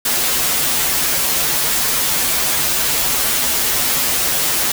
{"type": "noise with comb filter", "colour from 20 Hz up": "white", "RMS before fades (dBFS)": -17, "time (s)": [0.05, 4.72], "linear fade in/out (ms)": 5, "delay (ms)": 10, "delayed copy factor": -0.95, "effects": []}